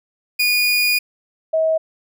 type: tone pair in turn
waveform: 30% pulse / sine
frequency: 2449 / 639.9 Hz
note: D#7 / D#5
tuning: -28 / +48 cents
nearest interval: octave + major seventh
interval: 2324 cents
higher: first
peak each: -12 / -14 dBFS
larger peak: first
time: 0.39-0.99 / 1.53-1.78 s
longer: first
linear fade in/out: 10 ms
effects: none